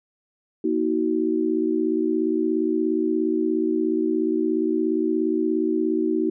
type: tone cluster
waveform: sine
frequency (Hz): 237.7 / 318.1 / 375.1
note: A#3 / D#4 / F#4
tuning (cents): +34 / +38 / +24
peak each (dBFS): -27 / -22 / -24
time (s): 0.64-6.3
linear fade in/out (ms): 5
effects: none